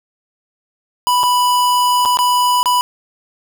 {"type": "tone with dropouts", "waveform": "square", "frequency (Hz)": 987.8, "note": "B5", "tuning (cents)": 0, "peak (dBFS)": -12, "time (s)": [1.07, 2.81], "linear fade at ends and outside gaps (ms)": 0, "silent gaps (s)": [[1.232, 1.236], [2.051, 2.057], [2.171, 2.189], [2.63, 2.658]], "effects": []}